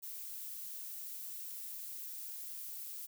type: noise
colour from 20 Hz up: violet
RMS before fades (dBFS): -45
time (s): 0.02-3.07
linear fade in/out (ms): 20
effects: none